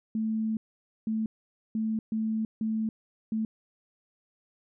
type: tone bursts at uneven times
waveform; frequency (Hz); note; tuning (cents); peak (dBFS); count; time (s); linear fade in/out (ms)
sine; 220; A3; 0; -26; 6; 0.15-0.57 / 1.07-1.26 / 1.75-1.99 / 2.12-2.45 / 2.61-2.89 / 3.32-3.45; 2
effects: none